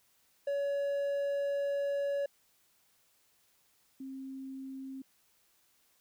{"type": "tone pair in turn", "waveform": ["triangle", "sine"], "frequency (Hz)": [564, 266.7], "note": ["C#5", "C4"], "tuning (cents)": [30, 33], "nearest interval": "octave + minor second", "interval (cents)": 1297, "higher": "first", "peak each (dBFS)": [-28, -40], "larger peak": "first", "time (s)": [[0.47, 2.26], [4, 5.02]], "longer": "first", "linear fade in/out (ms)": 5, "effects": ["white hiss -70 dBFS RMS until 6 s"]}